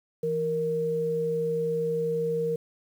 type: tone pair together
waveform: sine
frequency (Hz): 164.83 / 466.2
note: E3 / A#4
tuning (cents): 0 / 0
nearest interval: octave + tritone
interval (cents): 1800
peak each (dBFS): -33 / -25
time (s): 0.23-2.56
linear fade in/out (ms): 5
effects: 9-bit